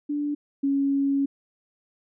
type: tone pair in turn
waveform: sine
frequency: 292.1 / 277.3 Hz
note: D4 / C#4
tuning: -9 / +1 cents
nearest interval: minor second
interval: 90 cents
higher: first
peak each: -24 / -20 dBFS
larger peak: second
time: 0.09-0.35 / 0.63-1.26 s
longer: second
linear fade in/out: 10 ms
effects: none